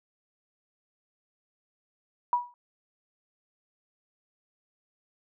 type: tone with exponential decay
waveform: sine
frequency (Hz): 971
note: B5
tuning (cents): -30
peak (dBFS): -18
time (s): 2.33-2.54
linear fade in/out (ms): 1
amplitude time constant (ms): 44
effects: none